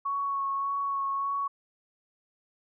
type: tone with vibrato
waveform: sine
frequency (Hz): 1108.7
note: C#6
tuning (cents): 0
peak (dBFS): -27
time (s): 0.05-1.48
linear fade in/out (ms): 10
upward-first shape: sine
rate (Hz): 1.7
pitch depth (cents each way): 15
effects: none